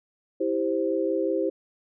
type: chord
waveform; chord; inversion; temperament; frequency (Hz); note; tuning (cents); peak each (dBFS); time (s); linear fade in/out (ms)
sine; C major; first; just; 327 / 392.4 / 523.3; E4 / G4 / C5; -14 / +2 / 0; -27; 0.4-1.5; 10
effects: none